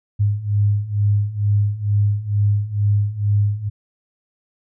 sine beating tone pair, 101.6 / 103.8 Hz, G#2 / G#2, -38 / 0 cents, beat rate 2.2 Hz, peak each -20 / -17 dBFS, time 0.19-3.7 s, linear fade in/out 20 ms, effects none

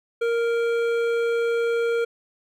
triangle tone with hard clipping, 465.9 Hz, A#4, 1 cent flat, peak -22 dBFS, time 0.21-2.05 s, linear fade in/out 10 ms, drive 15 dB, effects none

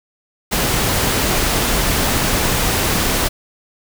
pink noise, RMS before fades -17 dBFS, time 0.51-3.29 s, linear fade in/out 20 ms, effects none

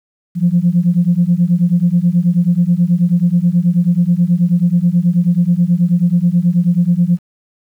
sine beating tone pair, 170.1 / 179.4 Hz, F3 / F3, -45 / +47 cents, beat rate 9.3 Hz, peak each -12 dBFS, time 0.35-7.19 s, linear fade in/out 50 ms, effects tanh soft clip ceiling -2 dBFS + 8-bit

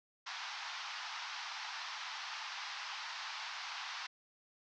pink band-pass noise, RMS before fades -44 dBFS, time 0.26-4.07 s, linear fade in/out 10 ms, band 820 to 5700 Hz, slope 48 dB/octave, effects none

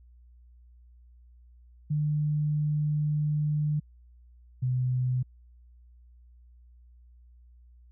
sine tone pair in turn, 150 / 126.83 Hz, D3 / B2, +37 / +46 cents, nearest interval minor third, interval 291 cents, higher first, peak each -24 dBFS, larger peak neither, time 1.9-3.8 / 4.62-5.23 s, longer first, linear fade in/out 10 ms, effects added 60 Hz sine -52 dBFS peak until 7.91 s

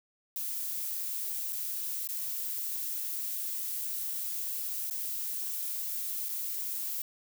violet noise with dropouts, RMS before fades -35 dBFS, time 0.36-7.02 s, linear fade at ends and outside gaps 1 ms, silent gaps 1.525-1.529 / 2.074-2.089 / 4.899-4.909 / 6.286-6.291 s, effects none

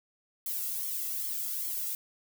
violet noise with flanger, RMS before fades -34 dBFS, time 0.46-1.95 s, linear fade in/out 2 ms, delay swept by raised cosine 0.91 to 1.53 ms, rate 2.5 Hz, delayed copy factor +0.95, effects none

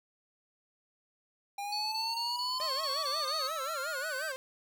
square exponential sweep, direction up, 800 to 1575 Hz, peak -36 dBFS, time 1.58-4.32 s, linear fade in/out 5 ms
sine tone bursts, 4435 Hz, C#8, in tune, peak -33 dBFS, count 8, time 1.72-3.474 s, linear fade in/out 5 ms, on 200 ms, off 22 ms
sawtooth tone with vibrato, 580 Hz, D5, 22 cents flat, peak -34 dBFS, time 2.6-4.36 s, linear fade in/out 0 ms, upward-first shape sine, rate 5.6 Hz, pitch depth 190 cents each way
effects none

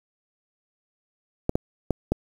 clicks, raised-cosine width 2 ms, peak -8 dBFS, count 4, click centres 1.494 / 1.555 / 1.907 / 2.12 s, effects 7-bit

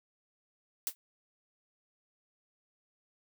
blue noise with exponential decay, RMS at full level -28 dBFS, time 0.87-0.95 s, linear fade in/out 0 ms, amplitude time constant 16 ms, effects none

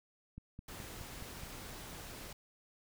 click train, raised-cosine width 5 ms, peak -34 dBFS, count 6, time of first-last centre 0.38-1.435 s, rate 4.74 Hz
pink noise, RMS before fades -48 dBFS, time 0.68-2.33 s, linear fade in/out 5 ms
effects none

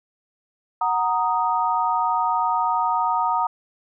sine chord, D# minor, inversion first, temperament equal, 740 / 932.3 / 1244.5 Hz, F#5 / A#5 / D#6, 0 / 0 / 0 cents, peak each -25 / -21 / -24 dBFS, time 0.81-3.47 s, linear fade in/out 5 ms, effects none

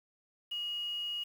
sine tone with quantisation, 2883 Hz, F#7, 46 cents flat, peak -34 dBFS, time 0.51-1.24 s, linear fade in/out 10 ms, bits 9, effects none

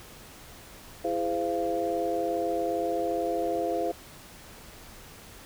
sine tone cluster, 332.9 / 412.7 / 515 / 688 Hz, E4 / G#4 / C5 / F5, +17 / -11 / -28 / -26 cents, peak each -32 / -33 / -31 / -30 dBFS, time 1.04-3.92 s, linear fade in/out 10 ms, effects pink hiss -48 dBFS RMS until 5.45 s

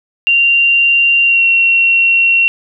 sine tone with pitch glide, 2771 to 2733 Hz, F7 to F7, -14 to -38 cents, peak -7 dBFS, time 0.27-2.48 s, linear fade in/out 0 ms, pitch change -24 cents, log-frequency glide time 1.25-1.43 s, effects none

